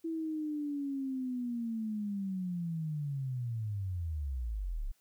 sine linear sweep, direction down, 330 to 30.07 Hz, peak -33 dBFS, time 0.04-4.92 s, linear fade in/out 10 ms, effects white hiss -72 dBFS RMS until 5 s

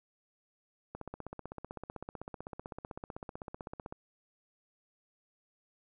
click train, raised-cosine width 1 ms, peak -27 dBFS, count 48, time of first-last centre 0.95-3.925 s, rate 15.8 Hz, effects none

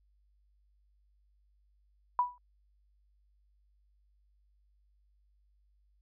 sine tone with exponential decay, 983 Hz, B5, 8 cents flat, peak -21 dBFS, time 2.19-2.38 s, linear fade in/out 1 ms, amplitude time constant 41 ms, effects added 50 Hz sine -66 dBFS peak until 6.01 s

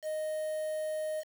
triangle tone with quantisation, 620 Hz, D#5, 6 cents flat, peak -30 dBFS, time 0.02-1.24 s, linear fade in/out 50 ms, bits 8, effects none

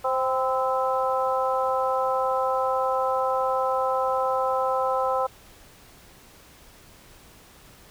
harmonic tone with a mistuned harmonic, 261.6 Hz, C4, in tune, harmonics 2 / 3 / 4 / 5, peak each -25 / -27 / -28 / -29 dBFS, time 0.04-5.27 s, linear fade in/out 10 ms, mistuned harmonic 4, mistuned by -38 cents, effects pink hiss -51 dBFS RMS until 7.9 s

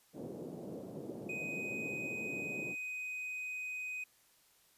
white band-pass noise, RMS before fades -45 dBFS, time 0.13-2.76 s, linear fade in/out 50 ms, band 130 to 490 Hz, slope 24 dB/octave
triangle tone, 2504 Hz, D#7, 10 cents sharp, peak -37 dBFS, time 1.29-4.04 s, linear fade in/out 5 ms
effects white hiss -68 dBFS RMS until 4.77 s + resampled to 32000 Hz

